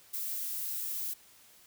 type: noise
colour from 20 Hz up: violet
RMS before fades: -36 dBFS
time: 0.13-1.14 s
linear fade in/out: 10 ms
effects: white hiss -59 dBFS RMS until 1.66 s